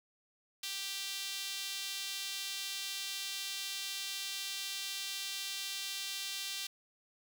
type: tone with high-pass filter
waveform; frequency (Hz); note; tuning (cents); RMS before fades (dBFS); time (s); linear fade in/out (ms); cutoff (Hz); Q
sawtooth; 392; G4; 0; -40; 0.63-6.67; 5; 3500; 1.7
effects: none